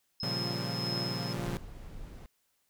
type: tone with tremolo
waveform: sine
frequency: 5150 Hz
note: E8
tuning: 41 cents flat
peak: -33 dBFS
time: 0.2-1.33 s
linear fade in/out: 2 ms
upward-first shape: sine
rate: 1.7 Hz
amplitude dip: 50%
type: chord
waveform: sawtooth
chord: G half-diminished seventh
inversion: first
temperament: equal with one note detuned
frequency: 117.08 / 138.59 / 174.61 / 196 Hz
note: Bb2 / Db3 / F3 / G3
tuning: +8 / 0 / 0 / 0 cents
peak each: -34 / -35 / -34 / -39 dBFS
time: 0.23-1.57 s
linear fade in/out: 0 ms
type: noise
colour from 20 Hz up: brown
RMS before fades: -44 dBFS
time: 1.37-2.26 s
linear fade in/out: 0 ms
effects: white hiss -75 dBFS RMS until 2.69 s